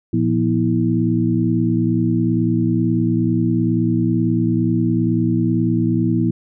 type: tone cluster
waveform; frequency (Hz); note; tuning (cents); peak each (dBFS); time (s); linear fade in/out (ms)
sine; 114.8 / 173.3 / 243.3 / 325.5; A#2 / F3 / B3 / E4; -26 / -13 / -26 / -22; -20; 0.13-6.31; 5
effects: none